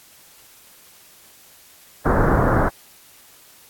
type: low-pass noise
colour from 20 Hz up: pink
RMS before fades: -17 dBFS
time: 2.05-2.69 s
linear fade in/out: 10 ms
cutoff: 1600 Hz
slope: 48 dB/octave
effects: white hiss -49 dBFS RMS until 3.69 s + AAC 64 kbps